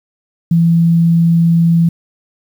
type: tone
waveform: sine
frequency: 167.5 Hz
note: E3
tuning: 28 cents sharp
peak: -7 dBFS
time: 0.51-1.89 s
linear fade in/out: 5 ms
effects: 7-bit